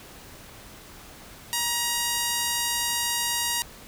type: tone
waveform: 5% pulse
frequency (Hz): 948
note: A#5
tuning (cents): +29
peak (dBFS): -12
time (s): 1.53-3.62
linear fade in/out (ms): 0
effects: pink hiss -46 dBFS RMS until 3.87 s